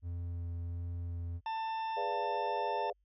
triangle tone with vibrato, 86 Hz, F2, 26 cents flat, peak -34 dBFS, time 0.02-1.41 s, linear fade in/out 50 ms, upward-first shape sine, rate 1.4 Hz, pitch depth 10 cents each way
harmonic tone, 891 Hz, A5, 22 cents sharp, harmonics 1 / 2 / 3 / 4 / 6, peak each -34 / -50 / -50 / -52 / -57 dBFS, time 1.46-2.9 s, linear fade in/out 2 ms
sine chord, G# diminished seventh, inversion none, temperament equal with one note detuned, 413.6 / 493.9 / 587.3 / 698.5 Hz, G#4 / B4 / D5 / F5, -7 / 0 / 0 / 0 cents, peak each -40 dBFS, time 1.96-2.93 s, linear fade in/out 20 ms
effects added 50 Hz sine -70 dBFS peak until 3.04 s

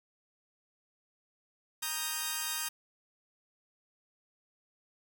5% pulse chord, Eb major, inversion second, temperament equal with one note detuned, 932.3 / 1244.5 / 1578 Hz, Bb5 / Eb6 / G6, 0 / 0 / +11 cents, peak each -26 dBFS, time 1.82-2.69 s, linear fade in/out 10 ms, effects 9-bit

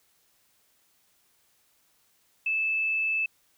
sine tone, 2624 Hz, E7, 9 cents flat, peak -24 dBFS, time 2.46-3.26 s, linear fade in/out 5 ms, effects white hiss -67 dBFS RMS until 3.57 s

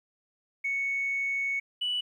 sine tone pair in turn, 2217 / 2959 Hz, C#7 / F#7, 0 / -1 cents, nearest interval perfect fourth, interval 499 cents, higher second, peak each -26 dBFS, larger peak neither, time 0.64-1.6 / 1.81-2.01 s, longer first, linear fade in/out 10 ms, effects tanh soft clip ceiling -22 dBFS + 11-bit

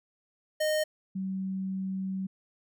square / sine tone pair in turn, 616 / 190.47 Hz, D#5 / G3, -17 / -50 cents, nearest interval octave + minor sixth, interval 2033 cents, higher first, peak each -26 / -30 dBFS, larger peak first, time 0.6-0.84 / 1.15-2.27 s, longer second, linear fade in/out 10 ms, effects none

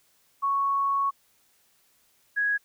sine tone pair in turn, 1108.7 / 1661.2 Hz, C#6 / G#6, 0 / 0 cents, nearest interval perfect fifth, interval 700 cents, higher second, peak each -22 dBFS, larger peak neither, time 0.42-1.11 / 2.36-2.58 s, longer first, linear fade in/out 20 ms, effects white hiss -65 dBFS RMS until 2.64 s

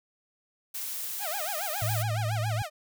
blue noise, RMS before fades -35 dBFS, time 0.74-2.03 s, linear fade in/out 10 ms
sawtooth tone with vibrato, 710 Hz, F5, 28 cents sharp, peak -29 dBFS, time 1.19-2.7 s, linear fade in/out 50 ms, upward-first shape sine, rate 7.2 Hz, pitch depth 280 cents each way
sine tone, 110 Hz, A2, in tune, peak -27 dBFS, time 1.82-2.62 s, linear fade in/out 0 ms
effects none

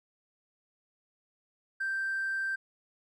sine tone with hard clipping, 1568 Hz, G6, in tune, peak -30 dBFS, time 1.8-2.56 s, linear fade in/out 10 ms, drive 1 dB, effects none

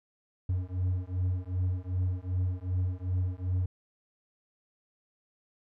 triangle beating tone pair, 90.2 / 92.8 Hz, F#2 / F#2, -44 / +6 cents, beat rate 2.6 Hz, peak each -29 / -29 dBFS, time 0.49-3.66 s, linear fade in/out 5 ms, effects none

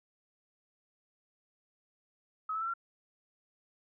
sine tone with pitch steps, 1278 / 1308.6 / 1340 / 1372.1 Hz, D#6 / E6 / E6 / F6, +46 / -13 / +28 / -31 cents, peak -32 dBFS, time 2.49-2.738 s, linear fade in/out 5 ms, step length 62 ms, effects none

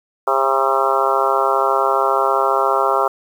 harmonic tone with a mistuned harmonic, 134.7 Hz, C#3, 49 cents flat, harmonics 3 / 4 / 5 / 6 / 7 / 8 / 9 / 10, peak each -22 / -22 / -22 / -22 / -22 / -22 / -22 / -22 dBFS, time 0.27-3.08 s, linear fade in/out 5 ms, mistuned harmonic 7, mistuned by +23 cents, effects 7-bit

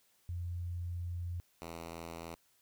sine / 5% pulse tone pair in turn, 87.31 / 83.39 Hz, F2 / E2, 0 / +21 cents, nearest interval minor second, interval 79 cents, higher first, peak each -36 / -32 dBFS, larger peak second, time 0.29-1.4 / 1.62-2.35 s, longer first, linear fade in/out 0 ms, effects white hiss -71 dBFS RMS until 2.61 s

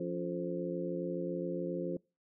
harmonic tone with a mistuned harmonic, 87.31 Hz, F2, in tune, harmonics 2 / 3 / 4 / 5 / 6, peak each -39 / -42 / -38 / -43 / -40 dBFS, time 0-1.97 s, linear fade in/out 5 ms, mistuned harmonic 3, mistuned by +100 cents, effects noise-tail reverb RT60 0.3 s tail -25 dB re dry

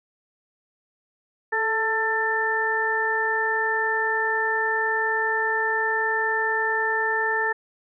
harmonic tone with a mistuned harmonic, 445.1 Hz, A4, 20 cents sharp, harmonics 1 / 2 / 3 / 4, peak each -28 / -27 / -33 / -23 dBFS, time 1.52-7.53 s, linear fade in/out 10 ms, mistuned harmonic 1, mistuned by -24 cents, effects none

